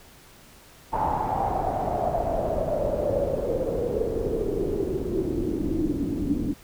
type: noise with low-pass filter sweep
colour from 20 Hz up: pink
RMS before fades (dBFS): -26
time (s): 0.92-6.54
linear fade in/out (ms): 20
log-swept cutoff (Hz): 900 to 270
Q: 8.5
effects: pink hiss -51 dBFS RMS until 6.63 s